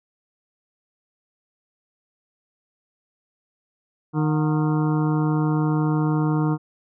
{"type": "harmonic tone with a mistuned harmonic", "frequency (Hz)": 154, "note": "D#3", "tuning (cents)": -17, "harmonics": [1, 2, 3, 5, 6, 7, 8, 9], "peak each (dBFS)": [-20, -23, -32, -35, -34, -36, -37, -40], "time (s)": [4.13, 6.58], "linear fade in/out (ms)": 50, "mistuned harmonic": 5, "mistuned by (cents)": -85, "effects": []}